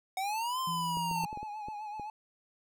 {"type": "linear two-way sweep", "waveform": "square", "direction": "up then down", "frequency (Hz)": [740, 1046.5, 892], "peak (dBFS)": -32, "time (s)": [0.17, 1.25], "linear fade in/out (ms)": 2, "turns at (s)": 0.6}
{"type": "tone", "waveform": "sine", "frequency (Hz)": 167.9, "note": "E3", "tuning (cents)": 32, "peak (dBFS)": -37, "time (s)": [0.67, 1.26], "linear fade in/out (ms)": 5}
{"type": "clicks", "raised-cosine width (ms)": 2, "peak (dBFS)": -31, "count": 8, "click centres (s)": [0.971, 1.113, 1.238, 1.329, 1.374, 1.43, 1.685, 1.997]}
{"type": "tone with vibrato", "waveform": "triangle", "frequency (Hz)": 845, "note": "G#5", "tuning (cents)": 30, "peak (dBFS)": -36, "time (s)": [1.16, 2.1], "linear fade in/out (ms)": 2, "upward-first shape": "triangle", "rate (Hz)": 7.8, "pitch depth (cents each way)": 62}
{"effects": []}